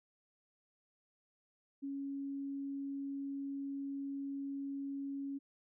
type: tone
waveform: sine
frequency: 277.2 Hz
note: C#4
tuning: in tune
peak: -38 dBFS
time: 1.82-5.39 s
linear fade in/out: 20 ms
effects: none